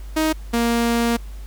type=tone pair in turn; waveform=sawtooth; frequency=314.1 / 234.2 Hz; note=D#4 / A#3; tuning=+16 / +8 cents; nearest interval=perfect fourth; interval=508 cents; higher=first; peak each=-13 dBFS; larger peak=neither; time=0.16-0.33 / 0.53-1.17 s; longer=second; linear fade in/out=10 ms; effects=added 50 Hz sine -31 dBFS peak until 1.46 s + pink hiss -49 dBFS RMS until 1.46 s